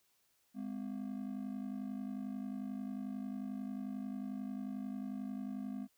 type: ring-modulated tone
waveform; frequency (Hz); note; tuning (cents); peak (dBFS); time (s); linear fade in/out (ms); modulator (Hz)
triangle; 230.7; A#3; -18; -34; 0.54-5.88; 50; 25.6
effects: white hiss -75 dBFS RMS until 5.97 s